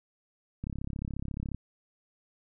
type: click train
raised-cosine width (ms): 5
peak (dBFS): -23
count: 32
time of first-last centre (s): 0.64-1.546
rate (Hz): 34.2
effects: none